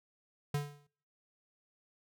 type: tone with exponential decay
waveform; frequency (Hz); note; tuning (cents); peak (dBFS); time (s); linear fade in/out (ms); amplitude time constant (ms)
square; 145; D3; -22; -29; 0.54-0.87; 5; 71
effects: noise-tail reverb RT60 0.6 s tail -26 dB re dry